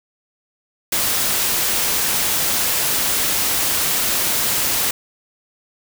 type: noise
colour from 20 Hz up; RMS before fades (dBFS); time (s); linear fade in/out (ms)
white; -19; 0.92-4.91; 5
effects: none